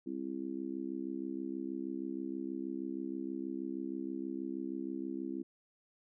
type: harmonic tone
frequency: 66.3 Hz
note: C2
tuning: 23 cents sharp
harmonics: 3 / 4 / 5 / 6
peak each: -45 / -40 / -40 / -51 dBFS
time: 0.06-5.43 s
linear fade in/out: 10 ms
effects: none